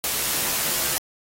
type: noise with comb filter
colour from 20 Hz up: white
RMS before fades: -24 dBFS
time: 0.04-0.98 s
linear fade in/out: 0 ms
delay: 14 ms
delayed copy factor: +0.55
effects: AAC 48 kbps